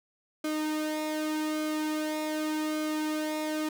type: tone with flanger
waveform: sawtooth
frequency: 308 Hz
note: D#4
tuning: 17 cents flat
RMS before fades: -31 dBFS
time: 0.44-3.69 s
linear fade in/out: 5 ms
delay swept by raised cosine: 1.1 to 2.6 ms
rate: 0.85 Hz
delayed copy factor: -0.6
effects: none